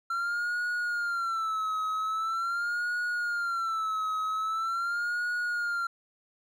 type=tone with vibrato; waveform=triangle; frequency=1360 Hz; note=F6; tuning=46 cents flat; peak=-26 dBFS; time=0.1-5.87 s; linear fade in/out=5 ms; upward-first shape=sine; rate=0.43 Hz; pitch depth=110 cents each way; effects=none